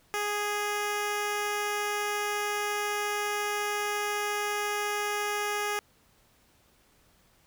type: tone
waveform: 10% pulse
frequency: 414.4 Hz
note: G#4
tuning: 4 cents flat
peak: -20 dBFS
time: 0.14-5.79 s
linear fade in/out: 0 ms
effects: pink hiss -64 dBFS RMS until 7.46 s